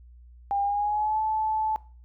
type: tone with pitch glide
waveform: sine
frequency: 802 to 869.5 Hz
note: G5 to A5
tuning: +39 to -21 cents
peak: -23 dBFS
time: 0.51-1.76 s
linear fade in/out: 0 ms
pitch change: +140 cents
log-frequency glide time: 0.62-1.19 s
effects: noise-tail reverb RT60 0.4 s tail -20 dB re dry + added 60 Hz sine -47 dBFS peak until 2.04 s